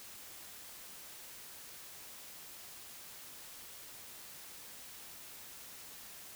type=silence; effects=white hiss -51 dBFS RMS until 6.35 s